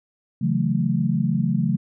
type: chord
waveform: sine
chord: F# minor seventh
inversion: second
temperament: equal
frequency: 138.59 / 164.81 / 185 / 220 Hz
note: C#3 / E3 / F#3 / A3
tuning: 0 / 0 / 0 / 0 cents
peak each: -24 dBFS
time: 0.41-1.77 s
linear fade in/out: 10 ms
effects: none